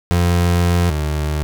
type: tone pair in turn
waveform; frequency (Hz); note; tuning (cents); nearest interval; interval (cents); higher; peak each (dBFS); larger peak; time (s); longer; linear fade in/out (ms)
30% pulse; 87.31 / 75.45; F2 / D2; 0 / +47; minor third; 253; first; -10 / -15; first; 0.11-0.9 / 0.9-1.43; first; 0
effects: none